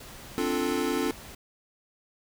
pink noise, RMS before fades -45 dBFS, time 0-1.35 s, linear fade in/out 5 ms
square chord, D minor seventh, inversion third, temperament equal, 261.6 / 293.7 / 349.2 / 440 Hz, C4 / D4 / F4 / A4, 0 / 0 / 0 / 0 cents, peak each -32 dBFS, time 0.38-1.11 s, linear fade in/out 0 ms
effects none

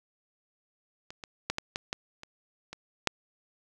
clicks, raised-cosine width 0.2 ms, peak -25 / -23 / -11 / -13 / -14 / -14 / -26 / -23 / -6 dBFS, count 9, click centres 1.105 / 1.238 / 1.5 / 1.584 / 1.759 / 1.929 / 2.234 / 2.73 / 3.073 s, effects none

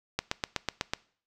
click train, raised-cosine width 0.2 ms, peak -10 dBFS, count 7, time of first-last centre 0.19-0.935 s, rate 8.05 Hz, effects noise-tail reverb RT60 0.5 s tail -22 dB re dry

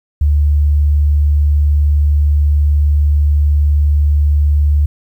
sine tone, 73.42 Hz, D2, in tune, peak -8 dBFS, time 0.21-4.86 s, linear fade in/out 5 ms, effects 8-bit

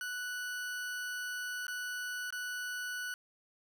40% pulse tone with dropouts, 1480 Hz, F#6, in tune, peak -36 dBFS, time 0.01-3.14 s, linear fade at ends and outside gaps 1 ms, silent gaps 1.668-1.681 / 2.305-2.325 s, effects none

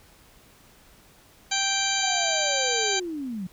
harmonic tone, 784 Hz, G5, in tune, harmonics 1 / 2 / 3 / 4 / 5 / 6 / 8 / 9, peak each -31 / -31 / -31 / -31 / -31 / -31 / -31 / -31 dBFS, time 1.51-3 s, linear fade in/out 10 ms
sine linear sweep, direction down, 784 to 173.7 Hz, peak -29 dBFS, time 1.99-3.47 s, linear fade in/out 5 ms
effects pink hiss -55 dBFS RMS until 3.52 s

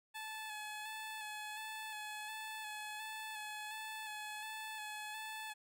15% pulse tone with vibrato, 861 Hz, A5, 38 cents flat, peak -37 dBFS, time 0.14-5.54 s, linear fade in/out 20 ms, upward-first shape square, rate 1.4 Hz, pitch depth 22 cents each way, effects none

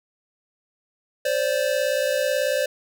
square tone pair together, 523.3 / 581.5 Hz, C5 / D5, 0 / -17 cents, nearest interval major second, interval 183 cents, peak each -24 dBFS, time 1.25-2.66 s, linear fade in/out 5 ms, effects none

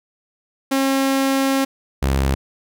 sawtooth tone pair in turn, 270 / 67.5 Hz, C#4 / C#2, -45 / -45 cents, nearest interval 2 octaves, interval 2400 cents, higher first, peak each -12 dBFS, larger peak neither, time 0.71-1.65 / 2.02-2.35 s, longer first, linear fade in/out 10 ms, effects none

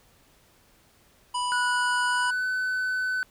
harmonic tone, 986 Hz, B5, 3 cents flat, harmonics 1 / 3 / 5 / 7 / 9, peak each -26 / -34 / -39 / -45 / -39 dBFS, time 1.34-2.31 s, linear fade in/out 10 ms
triangle tone with pitch glide, 1469 to 1508.6 Hz, F#6 to F#6, -13 to +33 cents, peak -23 dBFS, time 1.52-3.23 s, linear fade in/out 0 ms, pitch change +46 cents, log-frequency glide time 2.07-2.47 s
effects pink hiss -60 dBFS RMS until 3.3 s

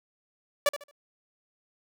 sawtooth tone with echo, 577 Hz, D5, 31 cents flat, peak -16 dBFS, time 0.66-0.69 s, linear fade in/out 2 ms, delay 74 ms, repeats 3, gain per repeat -12 dB, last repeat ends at 0.912 s, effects none

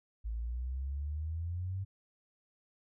sine exponential sweep, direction up, 53.9 to 98 Hz, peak -34 dBFS, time 0.24-1.85 s, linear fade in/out 20 ms, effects none

